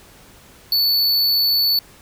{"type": "tone", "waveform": "square", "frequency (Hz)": 4463, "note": "C#8", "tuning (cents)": 11, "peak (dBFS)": -15, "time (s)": [0.72, 1.79], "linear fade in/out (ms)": 2, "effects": ["pink hiss -47 dBFS RMS until 2.01 s"]}